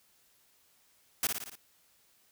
white noise with echo, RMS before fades -29 dBFS, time 1.23-1.27 s, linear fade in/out 2 ms, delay 57 ms, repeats 5, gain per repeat -4 dB, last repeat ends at 1.555 s, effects white hiss -67 dBFS RMS until 2.31 s

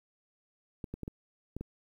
clicks, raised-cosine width 3 ms, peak -25 dBFS, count 6, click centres 0.842 / 0.94 / 1.033 / 1.079 / 1.566 / 1.61 s, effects 10-bit

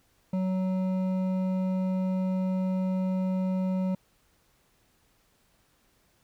sine tone with hard clipping, 186.7 Hz, F#3, 16 cents sharp, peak -27 dBFS, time 0.33-3.95 s, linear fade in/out 5 ms, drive 9 dB, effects pink hiss -67 dBFS RMS until 6.23 s

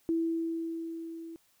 sine tone with level ramp, 329.6 Hz, E4, in tune, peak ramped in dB -25 to -41 dBFS, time 0.09-1.36 s, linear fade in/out 0 ms, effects white hiss -68 dBFS RMS until 1.6 s

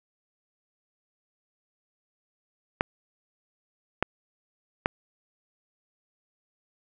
clicks, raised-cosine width 0.5 ms, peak -7 dBFS, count 3, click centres 2.809 / 4.026 / 4.859 s, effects none

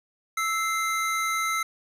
square tone pair together, 1313.5 / 2085 Hz, E6 / C7, -7 / -7 cents, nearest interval minor sixth, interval 800 cents, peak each -27 / -29 dBFS, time 0.37-1.63 s, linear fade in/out 5 ms, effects resampled to 32000 Hz + 9-bit

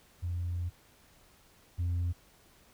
sine tone pair in turn, 87.31 / 87.31 Hz, F2 / F2, 0 / 0 cents, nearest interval unison, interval 0 cents, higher neither, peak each -30 / -26 dBFS, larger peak second, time 0.22-0.7 / 1.78-2.13 s, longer first, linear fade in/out 20 ms, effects tanh soft clip ceiling -27 dBFS + pink hiss -62 dBFS RMS until 2.73 s

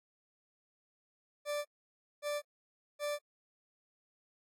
40% pulse tone bursts, 587.3 Hz, D5, in tune, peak -33 dBFS, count 3, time 1.45-3.19 s, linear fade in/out 50 ms, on 200 ms, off 570 ms, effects AAC 48 kbps

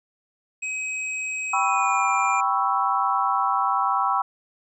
square tone with pitch glide, 2536 to 2394 Hz, D#7 to D7, +32 to +33 cents, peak -27 dBFS, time 0.62-2.41 s, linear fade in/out 10 ms, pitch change -99 cents, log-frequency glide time 1.57-2.08 s
sine chord, C# half-diminished seventh, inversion second, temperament equal, 784 / 987.8 / 1108.7 / 1318.5 Hz, G5 / B5 / C#6 / E6, 0 / 0 / 0 / 0 cents, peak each -25 dBFS, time 1.53-4.22 s, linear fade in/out 5 ms
effects resampled to 22050 Hz

